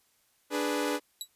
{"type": "chord", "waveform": "sawtooth", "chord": "G# diminished", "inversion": "second", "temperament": "equal", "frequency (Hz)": [293.7, 415.3, 493.9], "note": ["D4", "G#4", "B4"], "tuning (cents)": [0, 0, 0], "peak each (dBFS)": [-27, -30, -29], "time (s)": [0.5, 1], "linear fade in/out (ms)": 50}
{"type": "tone with exponential decay", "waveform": "20% pulse", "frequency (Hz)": 3916, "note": "B7", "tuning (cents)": -15, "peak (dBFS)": -24, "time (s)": [1.21, 1.28], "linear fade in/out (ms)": 1, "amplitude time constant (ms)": 15}
{"effects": ["white hiss -69 dBFS RMS until 1.35 s", "resampled to 32000 Hz"]}